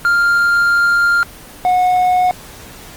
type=tone pair in turn; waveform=triangle; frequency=1398 / 729.5 Hz; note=F6 / F#5; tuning=+1 / -25 cents; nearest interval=major seventh; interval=1126 cents; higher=first; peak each=-8 dBFS; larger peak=neither; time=0.05-1.23 / 1.65-2.31 s; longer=first; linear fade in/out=0 ms; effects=pink hiss -36 dBFS RMS until 2.96 s + Opus 24 kbps